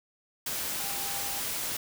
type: tone in noise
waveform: sine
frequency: 797 Hz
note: G5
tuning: 28 cents sharp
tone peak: -42 dBFS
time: 0.8-1.4 s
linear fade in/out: 5 ms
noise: white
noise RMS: -33 dBFS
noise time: 0.46-1.77 s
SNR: -12 dB
effects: none